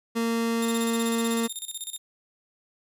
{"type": "tone", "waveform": "30% pulse", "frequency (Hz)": 230, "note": "A#3", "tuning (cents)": -23, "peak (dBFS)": -21, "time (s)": [0.15, 1.48], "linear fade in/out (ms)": 20}
{"type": "tone with tremolo", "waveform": "10% pulse", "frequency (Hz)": 3660, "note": "A#7", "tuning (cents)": -32, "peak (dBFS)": -23, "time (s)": [0.62, 1.98], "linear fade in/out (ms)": 5, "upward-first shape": "square", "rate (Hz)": 16, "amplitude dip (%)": 80}
{"effects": ["resampled to 32000 Hz"]}